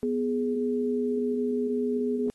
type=tone pair together; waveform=sine; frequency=246.9 / 417.8 Hz; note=B3 / G#4; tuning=0 / +10 cents; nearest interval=major sixth; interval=910 cents; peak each=-27 dBFS; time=0.03-2.3 s; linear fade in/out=0 ms; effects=white hiss -66 dBFS RMS until 2.34 s + AAC 32 kbps